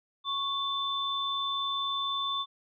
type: tone pair together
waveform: sine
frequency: 1104 / 3530 Hz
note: C#6 / A7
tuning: -7 / +5 cents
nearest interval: octave + minor sixth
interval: 2012 cents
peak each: -32 / -31 dBFS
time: 0.24-2.46 s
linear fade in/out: 50 ms
effects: none